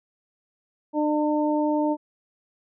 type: harmonic tone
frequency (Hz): 300.9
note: D4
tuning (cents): +42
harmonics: 1 / 2 / 3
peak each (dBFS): -22 / -26 / -28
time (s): 0.93-1.97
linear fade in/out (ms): 50
effects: none